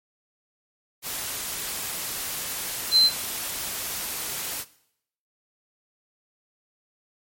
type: tone in noise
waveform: sine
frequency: 4090 Hz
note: C8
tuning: 40 cents flat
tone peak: -13 dBFS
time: 2.91-3.11 s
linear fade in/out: 50 ms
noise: white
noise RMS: -31 dBFS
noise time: 1.02-4.65 s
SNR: +15 dB
effects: noise-tail reverb RT60 0.7 s tail -18 dB re dry + MP3 64 kbps